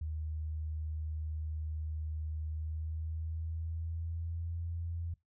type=tone with pitch glide; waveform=sine; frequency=77.78 to 84.33 Hz; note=D#2 to E2; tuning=0 to +40 cents; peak=-35 dBFS; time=0.01-5.14 s; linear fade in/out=5 ms; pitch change=+140 cents; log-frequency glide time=2.46-4.59 s; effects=noise-tail reverb RT60 0.2 s tail -23 dB re dry